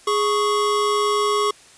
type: tone pair together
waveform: square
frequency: 415.3 / 1108.7 Hz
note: G#4 / C#6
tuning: 0 / 0 cents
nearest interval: octave + perfect fourth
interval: 1700 cents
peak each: -21 dBFS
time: 0.07-1.51 s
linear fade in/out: 5 ms
effects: white hiss -48 dBFS RMS until 1.77 s + resampled to 22050 Hz